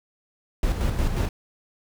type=noise with tremolo; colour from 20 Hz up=brown; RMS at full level=-22 dBFS; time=0.63-1.29 s; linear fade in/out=2 ms; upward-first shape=square; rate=5.6 Hz; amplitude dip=45%; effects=none